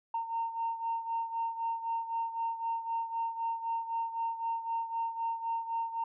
sine beating tone pair, 915 / 918.9 Hz, A#5 / A#5, -32 / -25 cents, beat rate 3.9 Hz, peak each -32 / -37 dBFS, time 0.14-6.04 s, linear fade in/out 5 ms, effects tanh soft clip ceiling -25 dBFS

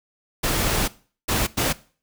pink noise bursts at uneven times, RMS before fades -22 dBFS, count 3, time 0.43-0.88 / 1.28-1.47 / 1.57-1.73 s, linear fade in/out 10 ms, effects noise-tail reverb RT60 0.4 s tail -19 dB re dry

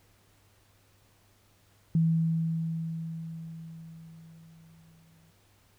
sine tone with exponential decay, 163.3 Hz, E3, 16 cents flat, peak -20 dBFS, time 1.95-5.31 s, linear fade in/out 2 ms, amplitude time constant 730 ms, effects added 100 Hz sine -65 dBFS peak until 5.78 s + pink hiss -65 dBFS RMS until 5.78 s

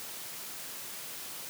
white high-pass noise, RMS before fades -42 dBFS, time 0-1.49 s, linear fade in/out 0 ms, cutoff 100 Hz, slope 48 dB/octave, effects none

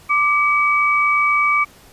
sine tone pair together, 1177.3 / 2277 Hz, D6 / C#7, +4 / +46 cents, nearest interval major seventh, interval 1142 cents, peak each -16 dBFS, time 0.09-1.65 s, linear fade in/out 20 ms, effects pink hiss -47 dBFS RMS until 1.92 s + resampled to 32000 Hz

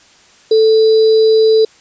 sine tone with sample-and-hold, 440 Hz, A4, in tune, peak -6 dBFS, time 0.51-1.65 s, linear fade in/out 5 ms, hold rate 4410 Hz, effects white hiss -46 dBFS RMS until 1.8 s + resampled to 16000 Hz

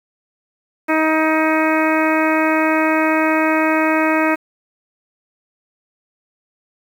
harmonic tone, 315.2 Hz, D#4, 23 cents sharp, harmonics 1 / 2 / 3 / 4 / 5 / 6 / 7 / 8, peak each -17 / -20 / -22 / -23 / -24 / -25 / -25 / -26 dBFS, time 0.88-4.36 s, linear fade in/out 20 ms, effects 7-bit

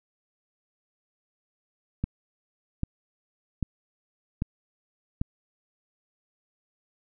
click train, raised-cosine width 5 ms, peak -14 dBFS, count 5, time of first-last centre 2.04-5.215 s, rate 1.26 Hz, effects none

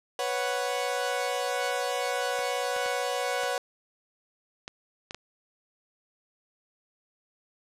sawtooth chord, B suspended second, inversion none, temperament equal, 493.9 / 554.4 / 740 Hz, B4 / C#5 / F#5, 0 / 0 / 0 cents, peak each -28 dBFS, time 0.19-3.58 s, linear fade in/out 2 ms
clicks, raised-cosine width 0.2 ms, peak -20 dBFS, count 7, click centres 2.391 / 2.764 / 2.861 / 3.435 / 4.679 / 5.109 / 5.146 s
effects low-pass 11000 Hz 12 dB/octave

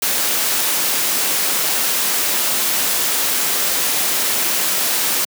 white noise, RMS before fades -18 dBFS, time 0.02-5.25 s, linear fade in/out 5 ms, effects high-pass 200 Hz 12 dB/octave

